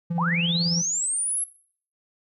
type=tone with tremolo; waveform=triangle; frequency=170 Hz; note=F3; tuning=46 cents flat; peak=-20 dBFS; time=0.1-0.82 s; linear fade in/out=10 ms; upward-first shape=sine; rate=18 Hz; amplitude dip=45%
type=linear sweep; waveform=sine; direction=up; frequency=740 to 11175 Hz; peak=-23 dBFS; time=0.18-1.44 s; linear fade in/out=2 ms
effects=noise-tail reverb RT60 0.5 s tail -17 dB re dry